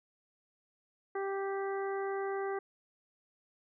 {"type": "harmonic tone", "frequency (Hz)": 392, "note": "G4", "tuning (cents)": 0, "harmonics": [1, 2, 3, 4, 5], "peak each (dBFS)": [-34, -40, -44, -46, -48], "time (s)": [1.15, 2.59], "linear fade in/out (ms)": 5, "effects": []}